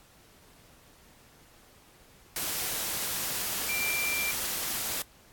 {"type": "tone in noise", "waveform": "sine", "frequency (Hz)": 2362, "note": "D7", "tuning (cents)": 9, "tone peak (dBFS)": -29, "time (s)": [3.69, 4.31], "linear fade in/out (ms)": 2, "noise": "white", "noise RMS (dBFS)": -32, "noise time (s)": [2.36, 5.02], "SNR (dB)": 0, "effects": ["pink hiss -58 dBFS RMS until 5.32 s", "AAC 64 kbps"]}